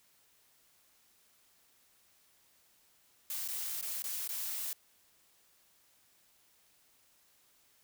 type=noise with dropouts; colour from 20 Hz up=blue; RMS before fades=-38 dBFS; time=3.3-4.73 s; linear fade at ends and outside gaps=2 ms; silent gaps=3.478-3.485 / 3.813-3.826 / 4.022-4.04 / 4.277-4.29 s; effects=white hiss -68 dBFS RMS until 7.83 s